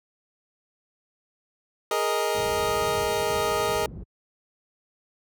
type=chord; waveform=25% pulse; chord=Ab suspended second; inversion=none; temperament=equal; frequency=415.3 / 466.2 / 622.3 Hz; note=Ab4 / Bb4 / Eb5; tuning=0 / 0 / 0 cents; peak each=-24 dBFS; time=1.91-3.86 s; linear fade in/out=2 ms
type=low-pass noise; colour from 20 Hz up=pink; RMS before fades=-36 dBFS; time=2.34-4.04 s; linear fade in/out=10 ms; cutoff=220 Hz; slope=12 dB/octave
effects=high-pass 60 Hz 12 dB/octave